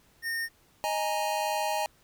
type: tone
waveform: square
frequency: 1833 Hz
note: A#6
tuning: 30 cents flat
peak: -30 dBFS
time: 0.22-0.49 s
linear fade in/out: 50 ms
type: chord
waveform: square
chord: D# suspended fourth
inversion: none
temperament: equal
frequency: 622.3 / 830.6 / 932.3 Hz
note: D#5 / G#5 / A#5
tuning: 0 / 0 / 0 cents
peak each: -33 / -31 / -34 dBFS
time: 0.84-1.86 s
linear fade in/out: 0 ms
effects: pink hiss -63 dBFS RMS until 2.03 s